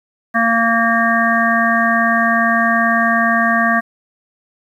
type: harmonic tone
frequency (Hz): 229.7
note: A#3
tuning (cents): -25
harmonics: 1 / 3 / 5 / 7 / 8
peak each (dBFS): -18 / -18 / -18 / -18 / -18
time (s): 0.34-3.81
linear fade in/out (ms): 20
effects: 8-bit